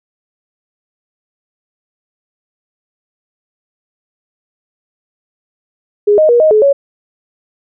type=tone with pitch steps; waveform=sine; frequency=413.4 / 621 / 477.9 / 624 / 428.6 / 559 Hz; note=G#4 / D#5 / A#4 / D#5 / A4 / C#5; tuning=-8 / -3 / +43 / +5 / -45 / +14 cents; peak=-5 dBFS; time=6.07-6.73 s; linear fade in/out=10 ms; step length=110 ms; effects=none